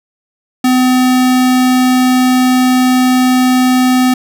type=tone; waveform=square; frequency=254.1 Hz; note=B3; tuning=49 cents sharp; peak=-8 dBFS; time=0.64-4.14 s; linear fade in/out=5 ms; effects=none